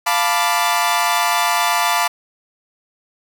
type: chord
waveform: sawtooth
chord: B half-diminished seventh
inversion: second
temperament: equal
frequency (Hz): 698.5 / 880 / 987.8 / 1174.7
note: F5 / A5 / B5 / D6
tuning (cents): 0 / 0 / 0 / 0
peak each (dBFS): -17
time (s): 0.06-2.08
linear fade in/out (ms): 10
effects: none

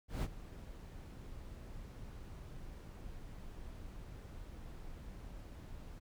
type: noise with ADSR envelope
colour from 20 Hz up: brown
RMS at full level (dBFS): -33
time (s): 0.08-6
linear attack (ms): 150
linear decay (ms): 42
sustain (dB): -16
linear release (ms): 22
effects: none

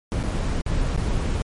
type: noise with dropouts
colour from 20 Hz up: brown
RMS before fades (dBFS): -23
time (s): 0.12-1.42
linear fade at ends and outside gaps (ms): 0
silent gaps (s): 0.23-0.237 / 0.613-0.663 / 0.962-0.976
effects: MP3 48 kbps

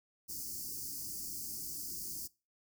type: band-stop noise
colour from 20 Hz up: white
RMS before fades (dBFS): -42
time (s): 0.28-2.28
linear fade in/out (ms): 20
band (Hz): 380 to 4600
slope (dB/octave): 96
effects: noise-tail reverb RT60 0.3 s tail -22 dB re dry

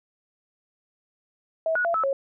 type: tone with pitch steps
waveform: sine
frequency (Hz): 647 / 1462 / 679 / 1305 / 547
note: E5 / F#6 / F5 / E6 / C#5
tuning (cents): -32 / -21 / -49 / -18 / -23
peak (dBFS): -21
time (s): 1.66-2.13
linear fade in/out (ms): 2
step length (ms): 94
effects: none

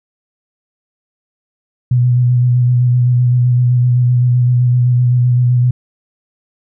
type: tone with vibrato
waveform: sine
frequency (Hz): 123.47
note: B2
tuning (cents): 0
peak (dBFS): -8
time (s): 1.91-5.71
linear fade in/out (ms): 5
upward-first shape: square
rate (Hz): 7.8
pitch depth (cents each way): 18
effects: none

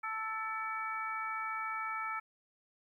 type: harmonic tone with a mistuned harmonic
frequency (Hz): 440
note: A4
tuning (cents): 0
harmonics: 2 / 3 / 4 / 5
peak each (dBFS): -43 / -37 / -45 / -42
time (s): 0.03-2.2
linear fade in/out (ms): 10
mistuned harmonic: 5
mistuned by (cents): +57
effects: 12-bit

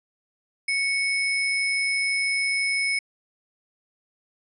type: tone with sample-and-hold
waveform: sine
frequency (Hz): 2217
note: C#7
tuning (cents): 0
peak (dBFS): -21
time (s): 0.68-2.99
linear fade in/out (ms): 5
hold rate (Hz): 7350
effects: resampled to 24000 Hz

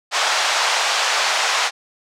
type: band-pass noise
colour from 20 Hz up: pink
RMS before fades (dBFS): -19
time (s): 0.11-1.71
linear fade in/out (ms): 50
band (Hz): 690 to 6800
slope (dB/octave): 24
effects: none

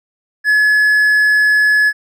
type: tone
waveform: triangle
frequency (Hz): 1703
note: G#6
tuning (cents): +43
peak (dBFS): -7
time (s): 0.44-1.93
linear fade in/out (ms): 50
effects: none

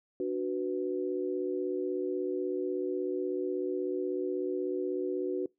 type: chord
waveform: sine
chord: B minor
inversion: first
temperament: equal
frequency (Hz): 293.7 / 370 / 493.9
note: D4 / F#4 / B4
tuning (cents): 0 / 0 / 0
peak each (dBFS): -36 / -31 / -37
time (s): 0.2-5.46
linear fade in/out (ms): 2
effects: noise-tail reverb RT60 0.2 s tail -25 dB re dry

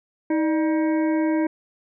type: harmonic tone with a mistuned harmonic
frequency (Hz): 316.9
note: D#4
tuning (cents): +32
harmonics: 1 / 2 / 3 / 5 / 6 / 7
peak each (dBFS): -19 / -28 / -32 / -38 / -41 / -39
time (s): 0.3-1.47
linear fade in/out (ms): 5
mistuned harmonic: 2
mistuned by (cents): -98
effects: none

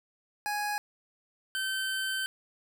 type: tone pair in turn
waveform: 25% pulse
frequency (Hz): 830.6 / 1543.3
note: G#5 / G6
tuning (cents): 0 / -27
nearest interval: major seventh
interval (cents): 1073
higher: second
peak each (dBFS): -26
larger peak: neither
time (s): 0.46-0.78 / 1.55-2.26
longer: second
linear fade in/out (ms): 0
effects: none

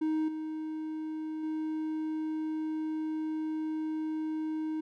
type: tone with level steps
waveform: triangle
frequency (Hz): 312.9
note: D#4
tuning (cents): +10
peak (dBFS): -25 / -32 / -29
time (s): 0.01-4.81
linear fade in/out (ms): 10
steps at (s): 0.28 / 1.43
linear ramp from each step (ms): 5
effects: none

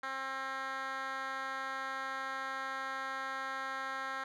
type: tone with band-pass filter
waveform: 10% pulse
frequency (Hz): 266.8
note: C4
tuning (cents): +34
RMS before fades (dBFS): -39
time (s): 0.03-4.24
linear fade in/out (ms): 5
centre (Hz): 1600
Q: 1.4
effects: none

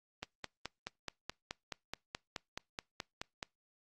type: click train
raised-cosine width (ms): 0.2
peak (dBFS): -21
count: 16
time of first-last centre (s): 0.23-3.428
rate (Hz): 4.69
effects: noise-tail reverb RT60 0.2 s tail -25 dB re dry + Opus 32 kbps

